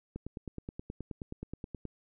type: click train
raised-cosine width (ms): 3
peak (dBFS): -26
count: 17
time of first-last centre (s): 0.16-1.853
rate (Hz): 9.45
effects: none